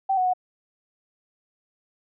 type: tone with pitch steps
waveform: sine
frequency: 774 / 738 / 733 Hz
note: G5 / F#5 / F#5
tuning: -22 / -5 / -16 cents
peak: -19 dBFS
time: 0.09-0.336 s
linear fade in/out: 10 ms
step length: 82 ms
effects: none